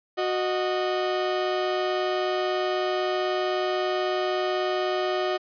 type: tone pair together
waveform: 30% pulse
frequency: 367.1 / 618 Hz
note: F#4 / D#5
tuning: -14 / -12 cents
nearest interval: major sixth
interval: 902 cents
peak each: -23 / -25 dBFS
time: 0.17-5.38 s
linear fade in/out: 20 ms
effects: resampled to 11025 Hz